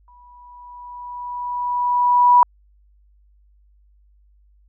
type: tone with exponential growth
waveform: sine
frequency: 978 Hz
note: B5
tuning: 17 cents flat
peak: -7 dBFS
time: 0.08-2.43 s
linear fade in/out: 1 ms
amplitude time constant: 510 ms
effects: added 50 Hz sine -52 dBFS peak until 4.68 s